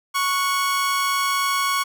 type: tone pair together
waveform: sawtooth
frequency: 1108.7 / 1463.8 Hz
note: C#6 / F#6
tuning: 0 / -19 cents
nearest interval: perfect fourth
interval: 481 cents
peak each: -16 / -26 dBFS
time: 0.14-1.84 s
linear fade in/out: 20 ms
effects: none